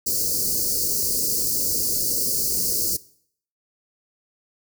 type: band-stop noise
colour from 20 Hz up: white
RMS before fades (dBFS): -23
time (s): 0.06-2.97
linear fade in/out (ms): 10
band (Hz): 550 to 4400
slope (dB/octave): 96
effects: noise-tail reverb RT60 0.6 s tail -20 dB re dry